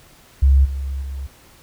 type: tone with level steps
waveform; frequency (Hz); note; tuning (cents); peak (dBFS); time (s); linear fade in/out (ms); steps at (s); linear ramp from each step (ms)
sine; 68; C#2; -33; -9 / -22 / -25; 0.42-1.27; 10; 0.64 / 1.01; 20
effects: pink hiss -49 dBFS RMS until 1.62 s